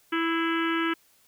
harmonic tone with a mistuned harmonic, 329.6 Hz, E4, in tune, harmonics 1 / 3 / 4 / 5 / 6 / 7 / 8 / 9 / 10, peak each -26 / -36 / -31 / -32 / -37 / -38 / -40 / -37 / -47 dBFS, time 0.12-0.94 s, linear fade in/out 10 ms, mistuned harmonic 6, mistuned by +48 cents, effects white hiss -62 dBFS RMS until 1.27 s

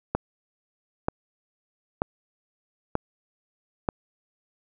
click train, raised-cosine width 1 ms, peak -9 dBFS, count 5, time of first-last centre 0.15-3.888 s, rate 1.07 Hz, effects none

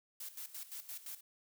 blue noise with tremolo, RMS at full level -45 dBFS, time 0.2-1.21 s, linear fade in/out 5 ms, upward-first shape square, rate 5.8 Hz, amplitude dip 75%, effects none

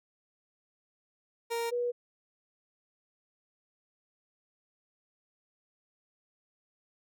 30% pulse / sine tone pair in turn, 465.8 / 484.4 Hz, A#4 / B4, -1 / -34 cents, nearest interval minor second, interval 67 cents, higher second, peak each -28 dBFS, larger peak neither, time 1.5-1.71 / 1.71-1.92 s, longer neither, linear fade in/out 20 ms, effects none

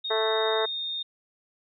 sine tone with pitch glide, 3710 to 3667 Hz, A#7 to A#7, -9 to -29 cents, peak -29 dBFS, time 0.04-1.03 s, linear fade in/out 10 ms, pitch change -20 cents, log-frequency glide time 0.42-0.82 s
harmonic tone, 220 Hz, A3, in tune, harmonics 2 / 3 / 4 / 5 / 6 / 7 / 8 / 9, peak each -26 / -30 / -32 / -34 / -36 / -37 / -38 / -39 dBFS, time 0.1-0.66 s, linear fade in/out 10 ms
effects none

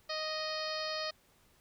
harmonic tone, 622.3 Hz, D#5, in tune, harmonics 1 / 2 / 3 / 4 / 5 / 6 / 7 / 8 / 9, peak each -39 / -42 / -44 / -47 / -48 / -49 / -41 / -43 / -52 dBFS, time 0.09-1.11 s, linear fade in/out 10 ms, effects pink hiss -67 dBFS RMS until 1.6 s

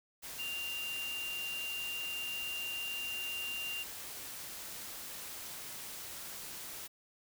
sine tone in noise, 2787 Hz, F7, 4 cents flat, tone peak -37 dBFS, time 0.38-3.84 s, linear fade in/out 20 ms, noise white, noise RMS -45 dBFS, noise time 0.22-6.88 s, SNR +5 dB, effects none

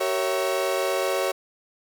35% pulse chord, G diminished seventh, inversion none, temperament equal with one note detuned, 381.9 / 466.2 / 554.4 / 659.3 Hz, G4 / Bb4 / Db5 / Fb5, -45 / 0 / 0 / 0 cents, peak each -26 / -30 / -24 / -29 dBFS, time 0-1.32 s, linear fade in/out 10 ms, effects 9-bit

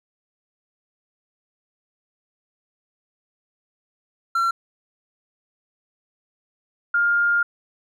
triangle / sine tone pair in turn, 1361 / 1408.2 Hz, F6 / F6, -45 / +14 cents, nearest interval minor second, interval 59 cents, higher second, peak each -16 dBFS, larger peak neither, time 4.35-4.51 / 6.94-7.43 s, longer second, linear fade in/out 5 ms, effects none

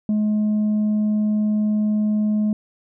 sine tone, 211.9 Hz, G#3, 35 cents sharp, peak -14 dBFS, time 0.09-2.53 s, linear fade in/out 2 ms, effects tanh soft clip ceiling -16 dBFS

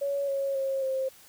sine tone with pitch steps, 561 / 550.1 / 539.4 / 528.9 Hz, C#5 / C#5 / C#5 / C5, +21 / -13 / -47 / +19 cents, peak -26 dBFS, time 0.01-1.09 s, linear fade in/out 10 ms, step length 270 ms, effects white hiss -54 dBFS RMS until 1.28 s

